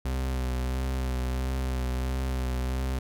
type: tone with vibrato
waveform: 40% pulse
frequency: 64.1 Hz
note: C2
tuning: 35 cents flat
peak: -26 dBFS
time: 0.05-2.99 s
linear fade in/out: 5 ms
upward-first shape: sine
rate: 1.5 Hz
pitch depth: 28 cents each way
effects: none